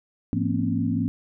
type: tone cluster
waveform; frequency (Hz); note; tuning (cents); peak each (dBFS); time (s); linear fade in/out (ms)
sine; 106.6 / 171.9 / 228.1 / 250.3 / 273.4; G#2 / F3 / A#3 / B3 / C#4; +46 / -27 / -37 / +23 / -24; -28; 0.33-1.08; 0
effects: none